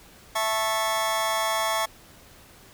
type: chord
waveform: sawtooth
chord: A major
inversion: second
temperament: just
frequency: 660 / 880 / 1100 Hz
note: E5 / A5 / C#6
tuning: +2 / 0 / -14 cents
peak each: -24 dBFS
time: 0.35-1.86 s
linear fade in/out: 10 ms
effects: pink hiss -51 dBFS RMS until 2.73 s